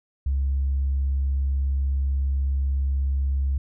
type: tone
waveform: sine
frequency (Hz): 68.2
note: C#2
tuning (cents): -28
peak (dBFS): -19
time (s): 0.26-3.58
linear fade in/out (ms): 5
effects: tanh soft clip ceiling -17 dBFS